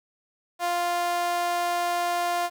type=tone with high-pass filter; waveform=sawtooth; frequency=349.2 Hz; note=F4; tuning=in tune; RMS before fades=-26 dBFS; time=0.59-2.5 s; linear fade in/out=50 ms; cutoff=720 Hz; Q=2.5; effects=9-bit